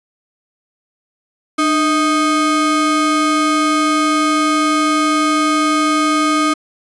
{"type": "ring-modulated tone", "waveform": "square", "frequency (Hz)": 470, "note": "A#4", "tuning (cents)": 14, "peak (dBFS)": -10, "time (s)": [1.58, 6.54], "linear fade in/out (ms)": 10, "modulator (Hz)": 772, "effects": ["resampled to 24000 Hz"]}